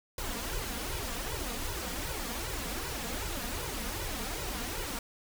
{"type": "noise with flanger", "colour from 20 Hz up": "pink", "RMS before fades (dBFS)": -36, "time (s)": [0.18, 4.99], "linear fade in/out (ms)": 2, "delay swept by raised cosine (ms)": [2, 4.3], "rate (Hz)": 2.6, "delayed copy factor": 1, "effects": []}